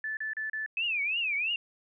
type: tone bursts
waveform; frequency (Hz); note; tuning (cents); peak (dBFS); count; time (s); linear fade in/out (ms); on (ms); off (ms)
sine; 1747; A6; -13; -31; 4; 0.04-0.662; 2; 130; 34
type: tone with vibrato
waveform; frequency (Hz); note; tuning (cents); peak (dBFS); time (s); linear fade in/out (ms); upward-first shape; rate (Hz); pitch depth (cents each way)
sine; 2528; D#7; +27; -27; 0.77-1.56; 2; triangle; 3; 240
effects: none